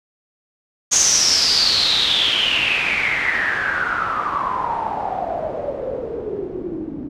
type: noise with low-pass filter sweep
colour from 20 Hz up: white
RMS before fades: -20 dBFS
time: 0.91-7.09 s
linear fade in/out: 20 ms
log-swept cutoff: 6600 to 280 Hz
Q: 9.2
effects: none